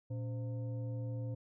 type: tone with frequency modulation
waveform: sine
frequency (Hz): 116.5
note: A#2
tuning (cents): -1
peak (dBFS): -36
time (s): 0.1-1.35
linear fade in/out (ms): 10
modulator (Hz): 400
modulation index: 0.49
effects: none